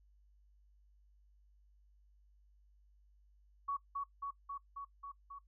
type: tone with echo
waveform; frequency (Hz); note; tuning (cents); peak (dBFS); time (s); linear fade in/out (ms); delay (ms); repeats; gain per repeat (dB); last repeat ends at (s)
sine; 1121; C#6; +19; -34; 3.68-3.77; 10; 270; 6; -2; 5.39
effects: noise-tail reverb RT60 0.1 s tail -18 dB re dry + added 50 Hz sine -64 dBFS peak until 5.47 s